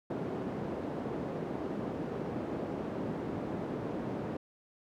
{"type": "band-pass noise", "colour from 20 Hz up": "white", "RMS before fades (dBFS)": -37, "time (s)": [0.1, 4.37], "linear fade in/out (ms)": 5, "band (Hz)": [140, 400], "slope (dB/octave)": 12, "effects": []}